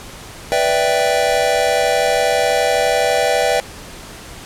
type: chord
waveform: square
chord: E minor seventh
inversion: second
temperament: equal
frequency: 493.9 / 587.3 / 659.3 / 784 Hz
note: B4 / D5 / E5 / G5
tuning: 0 / 0 / 0 / 0 cents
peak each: -20 dBFS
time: 0.52-3.6 s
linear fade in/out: 0 ms
effects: pink hiss -35 dBFS RMS until 4.45 s + low-pass 11000 Hz 12 dB/octave